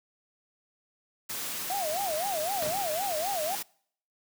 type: noise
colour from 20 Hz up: white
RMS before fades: -35 dBFS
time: 1.29-3.63 s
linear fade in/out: 10 ms
type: tone with vibrato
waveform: sine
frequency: 701 Hz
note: F5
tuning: 6 cents sharp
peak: -29 dBFS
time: 1.7-3.55 s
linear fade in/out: 0 ms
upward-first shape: sine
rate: 3.9 Hz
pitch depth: 250 cents each way
type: noise with exponential decay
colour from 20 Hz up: pink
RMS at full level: -33 dBFS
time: 2.62-3.08 s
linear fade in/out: 1 ms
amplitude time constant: 100 ms
effects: noise-tail reverb RT60 0.6 s tail -25 dB re dry + high-pass 100 Hz 12 dB/octave